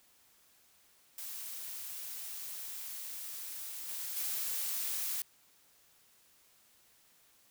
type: noise with level steps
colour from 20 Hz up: blue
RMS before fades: -43 / -40 / -36 dBFS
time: 1.18-5.22 s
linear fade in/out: 2 ms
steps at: 3.88 / 4.16 s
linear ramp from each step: 10 ms
effects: white hiss -66 dBFS RMS until 7.5 s